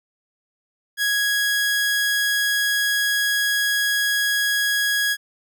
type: tone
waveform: sawtooth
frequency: 1660 Hz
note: G#6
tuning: 1 cent flat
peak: -15 dBFS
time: 0.97-5.17 s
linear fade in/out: 50 ms
effects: none